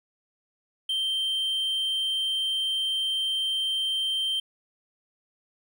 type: tone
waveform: triangle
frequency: 3136 Hz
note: G7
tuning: in tune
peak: -23 dBFS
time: 0.89-4.4 s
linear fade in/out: 5 ms
effects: none